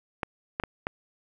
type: clicks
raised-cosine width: 0.5 ms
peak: -13 dBFS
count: 4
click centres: 0.232 / 0.599 / 0.637 / 0.869 s
effects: 9-bit